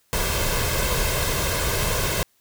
pink noise with comb filter, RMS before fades -23 dBFS, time 0.13-2.23 s, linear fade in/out 0 ms, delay 1.9 ms, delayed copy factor +0.6, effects white hiss -64 dBFS RMS until 2.4 s

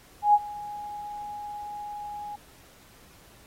sine tone with ADSR envelope, 830 Hz, G#5, 1 cent flat, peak -13 dBFS, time 0.22-2.36 s, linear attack 120 ms, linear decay 43 ms, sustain -21 dB, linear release 8 ms, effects pink hiss -55 dBFS RMS until 3.46 s + AAC 48 kbps

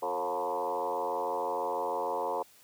sine tone with frequency modulation, 713 Hz, F5, 36 cents sharp, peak -29 dBFS, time 0.02-2.43 s, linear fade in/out 10 ms, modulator 86.3 Hz, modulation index 3.6, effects white hiss -59 dBFS RMS until 2.63 s

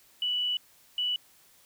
sine tone bursts at uneven times, 2958 Hz, F#7, 1 cent flat, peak -26 dBFS, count 2, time 0.22-0.57 / 0.98-1.16 s, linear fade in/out 2 ms, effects white hiss -60 dBFS RMS until 1.65 s

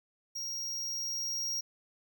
square tone with level ramp, 5620 Hz, F8, 10 cents sharp, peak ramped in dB -36 to -32 dBFS, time 0.35-1.61 s, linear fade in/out 10 ms, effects none

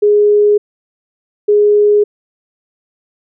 sine tone pair in turn, 415.3 / 415.3 Hz, G#4 / G#4, 0 / 0 cents, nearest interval unison, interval 0 cents, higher neither, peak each -6 dBFS, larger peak neither, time 0.02-0.58 / 1.48-2.04 s, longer neither, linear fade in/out 10 ms, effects none

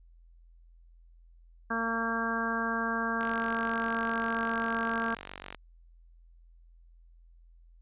harmonic tone, 228.5 Hz, A#3, 34 cents flat, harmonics 1 / 2 / 3 / 4 / 5 / 6 / 7, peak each -34 / -39 / -39 / -39 / -35 / -38 / -33 dBFS, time 1.7-5.15 s, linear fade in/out 10 ms
click train, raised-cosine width 0.3 ms, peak -24 dBFS, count 112, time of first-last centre 3.21-5.547 s, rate 47.5 Hz
effects added 42 Hz sine -54 dBFS peak until 7.81 s + resampled to 8000 Hz

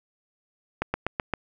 slowing click train, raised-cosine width 0.5 ms, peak -10 dBFS, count 5, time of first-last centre 0.82-1.337 s, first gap 120 ms, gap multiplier 1.05, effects none

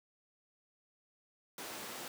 pink high-pass noise, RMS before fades -45 dBFS, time 1.58-2.08 s, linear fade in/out 2 ms, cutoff 280 Hz, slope 12 dB/octave, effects none

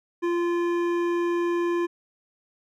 triangle tone with hard clipping, 345.5 Hz, F4, 19 cents flat, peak -24 dBFS, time 0.22-1.87 s, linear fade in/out 20 ms, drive 16 dB, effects none

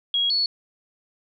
sine tone pair in turn, 3300 / 4405 Hz, G#7 / C#8, -12 / -12 cents, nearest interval perfect fourth, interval 500 cents, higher second, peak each -19 dBFS, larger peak neither, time 0.14-0.3 / 0.3-0.46 s, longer neither, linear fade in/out 2 ms, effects none

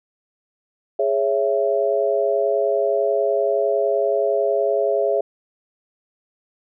sine chord, C# minor, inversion second, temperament just, 415.8 / 554.4 / 665.2 Hz, G#4 / C#5 / E5, +2 / 0 / +16 cents, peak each -21 dBFS, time 0.99-5.21 s, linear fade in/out 5 ms, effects none

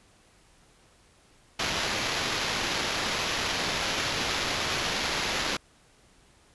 violet noise with sample-and-hold, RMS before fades -29 dBFS, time 1.59-5.57 s, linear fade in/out 5 ms, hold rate 8820 Hz, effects pink hiss -60 dBFS RMS until 6.54 s + resampled to 24000 Hz

